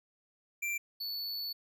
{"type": "tone pair in turn", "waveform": "square", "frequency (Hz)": [2356, 4448], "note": ["D7", "C#8"], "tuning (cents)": [5, 5], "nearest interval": "major seventh", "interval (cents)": 1100, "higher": "second", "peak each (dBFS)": [-33, -36], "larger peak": "first", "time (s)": [[0.62, 0.78], [1, 1.53]], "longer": "second", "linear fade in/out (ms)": 10, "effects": []}